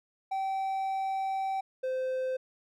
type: tone pair in turn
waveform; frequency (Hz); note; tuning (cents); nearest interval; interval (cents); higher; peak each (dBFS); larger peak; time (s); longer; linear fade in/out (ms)
triangle; 772 / 517.3; G5 / C5; -27 / -20; perfect fifth; 693; first; -27; neither; 0.31-1.61 / 1.83-2.37; first; 10
effects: none